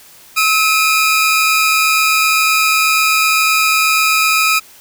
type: tone pair together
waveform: sawtooth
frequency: 1291 / 2434 Hz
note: E6 / D#7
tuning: -37 / -39 cents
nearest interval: major seventh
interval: 1098 cents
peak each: -10 dBFS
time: 0.36-4.6 s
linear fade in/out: 20 ms
effects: white hiss -42 dBFS RMS until 4.8 s